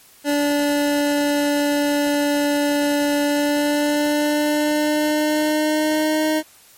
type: tone with pitch glide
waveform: 25% pulse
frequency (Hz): 289.7 to 310.5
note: D4 to D#4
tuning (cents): -24 to -3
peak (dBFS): -13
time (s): 0.24-6.43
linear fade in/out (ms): 50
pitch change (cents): +121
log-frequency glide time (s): 3.23-6.27
effects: white hiss -49 dBFS RMS until 6.77 s + MP3 64 kbps